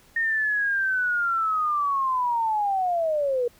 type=linear sweep; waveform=sine; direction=down; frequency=1846 to 471.5 Hz; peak=-21 dBFS; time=0.16-3.48 s; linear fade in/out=5 ms; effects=pink hiss -56 dBFS RMS until 3.59 s